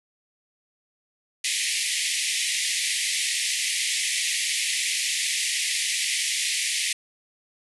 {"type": "band-pass noise", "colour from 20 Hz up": "pink", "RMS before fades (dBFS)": -26, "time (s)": [1.44, 6.93], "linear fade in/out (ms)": 5, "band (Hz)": [1900, 11000], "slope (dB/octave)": 96, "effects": []}